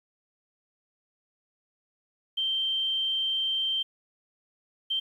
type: tone bursts at uneven times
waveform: sine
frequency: 3136 Hz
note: G7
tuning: in tune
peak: -25 dBFS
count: 2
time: 2.37-3.83 / 4.9-5 s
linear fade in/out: 10 ms
effects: 10-bit